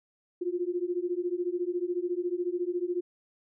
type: beating tone pair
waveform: sine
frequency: 347.2 / 361.2 Hz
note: F4 / F#4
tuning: -10 / -42 cents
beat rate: 14 Hz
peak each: -31 dBFS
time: 0.41-3.01 s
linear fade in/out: 10 ms
effects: none